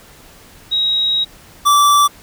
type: tone pair in turn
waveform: sine / square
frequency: 3810 / 1161.9 Hz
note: A#7 / D6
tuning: +37 / -19 cents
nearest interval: octave + major sixth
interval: 2056 cents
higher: first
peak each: -13 / -9 dBFS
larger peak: second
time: 0.71-1.25 / 1.65-2.08 s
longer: first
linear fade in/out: 20 ms
effects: pink hiss -43 dBFS RMS until 2.22 s